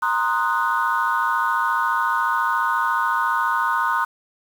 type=chord; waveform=sine; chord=C half-diminished seventh; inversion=third; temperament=equal; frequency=932.3 / 1046.5 / 1244.5 / 1480 Hz; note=Bb5 / C6 / Eb6 / Gb6; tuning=0 / 0 / 0 / 0 cents; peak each=-23 dBFS; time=0.02-4.05 s; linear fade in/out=10 ms; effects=tanh soft clip ceiling -10 dBFS + 7-bit